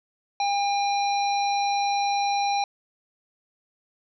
harmonic tone, 805 Hz, G5, 46 cents sharp, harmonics 1 / 3 / 5 / 7, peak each -22 / -33 / -32 / -37 dBFS, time 0.4-2.64 s, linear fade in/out 2 ms, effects none

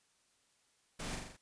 pink noise with echo, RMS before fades -43 dBFS, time 0.99-1.16 s, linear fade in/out 10 ms, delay 42 ms, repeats 5, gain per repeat -3 dB, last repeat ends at 1.37 s, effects white hiss -73 dBFS RMS until 1.41 s + resampled to 22050 Hz

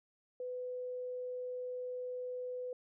sine tone, 500 Hz, B4, 21 cents sharp, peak -38 dBFS, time 0.4-2.73 s, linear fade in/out 2 ms, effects none

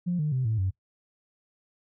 sine tone with pitch steps, 176.6 / 151.1 / 129.28 / 110.61 / 94.64 Hz, F3 / D3 / C3 / A2 / F#2, +20 / +50 / -20 / +10 / +40 cents, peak -23 dBFS, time 0.06-0.71 s, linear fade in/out 20 ms, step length 130 ms, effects noise-tail reverb RT60 0.1 s tail -19 dB re dry + tanh soft clip ceiling -19 dBFS

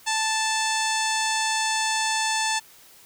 harmonic tone with a mistuned harmonic, 880 Hz, A5, in tune, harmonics 1 / 2 / 3 / 4 / 5 / 6 / 7 / 8 / 9 / 10, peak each -26 / -29 / -31 / -32 / -33 / -34 / -34 / -35 / -36 / -36 dBFS, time 0.06-2.6 s, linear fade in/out 20 ms, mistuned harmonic 7, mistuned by +44 cents, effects white hiss -51 dBFS RMS until 3.05 s

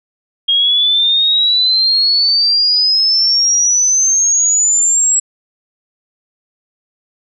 sine exponential sweep, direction up, 3244 to 7740 Hz, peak -9 dBFS, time 0.48-5.2 s, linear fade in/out 10 ms, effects none

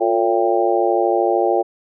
harmonic tone with a mistuned harmonic, 113.2 Hz, A2, 50 cents sharp, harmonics 3 / 4 / 5 / 6 / 7, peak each -19 / -21 / -21 / -22 / -20 dBFS, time 0-1.63 s, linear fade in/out 20 ms, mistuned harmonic 3, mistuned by +70 cents, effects none

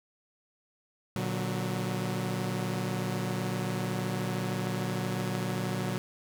sawtooth chord, Bb augmented, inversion none, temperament equal with one note detuned, 118.92 / 146.83 / 185 Hz, Bb2 / D3 / F#3, +35 / 0 / 0 cents, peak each -30 / -33 / -29 dBFS, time 1.16-5.98 s, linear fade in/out 0 ms, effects none

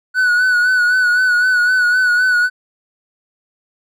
triangle tone with vibrato, 1480 Hz, F#6, in tune, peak -9 dBFS, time 0.14-2.5 s, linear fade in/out 50 ms, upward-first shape sine, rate 3.9 Hz, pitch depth 42 cents each way, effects none

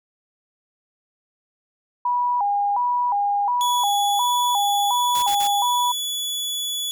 sine tone with vibrato, 890 Hz, A5, 20 cents sharp, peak -18 dBFS, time 2.05-5.92 s, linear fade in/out 5 ms, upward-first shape square, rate 1.4 Hz, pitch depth 160 cents each way
sawtooth tone with pitch glide, 3392 to 3416 Hz, G#7 to G#7, +36 to +48 cents, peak -21 dBFS, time 3.61-6.91 s, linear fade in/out 0 ms, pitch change +12 cents, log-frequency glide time 3.93-4.25 s
white noise bursts, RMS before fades -31 dBFS, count 3, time 5.15-5.472 s, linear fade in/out 0 ms, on 72 ms, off 53 ms
effects none

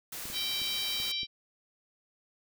white noise, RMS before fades -40 dBFS, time 0.12-1.12 s, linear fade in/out 5 ms
clicks, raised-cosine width 3 ms, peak -35 dBFS, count 5, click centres 0.255 / 0.301 / 0.617 / 1.001 / 1.232 s
harmonic tone, 780 Hz, G5, 9 cents flat, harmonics 3 / 4 / 5 / 6 / 7, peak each -41 / -36 / -34 / -40 / -43 dBFS, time 0.32-1.27 s, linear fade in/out 50 ms
effects none

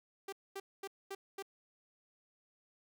sawtooth tone bursts, 392 Hz, G4, in tune, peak -37 dBFS, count 5, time 0.28-1.425 s, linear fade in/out 5 ms, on 45 ms, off 230 ms, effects none

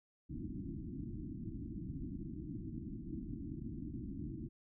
white low-pass noise, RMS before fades -44 dBFS, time 0.29-4.49 s, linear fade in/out 20 ms, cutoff 330 Hz, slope 96 dB/octave, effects none

